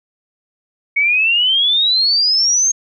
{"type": "exponential sweep", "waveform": "sine", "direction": "up", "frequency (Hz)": [2217, 6500], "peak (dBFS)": -11, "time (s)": [0.96, 2.72], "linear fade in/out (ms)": 10, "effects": []}